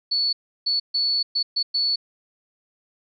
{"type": "tone bursts at uneven times", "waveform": "sine", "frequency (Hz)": 4435, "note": "C#8", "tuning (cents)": 0, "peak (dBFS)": -19, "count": 6, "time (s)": [[0.11, 0.33], [0.66, 0.8], [0.94, 1.23], [1.35, 1.43], [1.56, 1.63], [1.74, 1.96]], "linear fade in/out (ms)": 10, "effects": []}